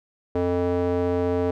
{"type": "tone with band-pass filter", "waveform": "square", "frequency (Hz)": 88.5, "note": "F2", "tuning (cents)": 23, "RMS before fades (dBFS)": -23, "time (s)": [0.35, 1.51], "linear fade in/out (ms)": 5, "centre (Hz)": 460, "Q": 1.9, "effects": []}